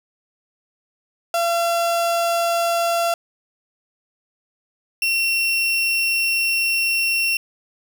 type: tone pair in turn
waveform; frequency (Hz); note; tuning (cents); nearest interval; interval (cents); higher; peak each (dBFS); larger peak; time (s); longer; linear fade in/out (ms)
35% pulse; 681 / 2724; F5 / F7; -44 / -44; 2 octaves; 2400; second; -16; neither; 1.34-3.14 / 5.02-7.37; second; 2
effects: none